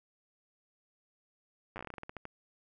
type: slowing click train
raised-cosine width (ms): 0.5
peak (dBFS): -27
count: 15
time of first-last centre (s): 1.76-2.254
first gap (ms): 9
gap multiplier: 1.19
effects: none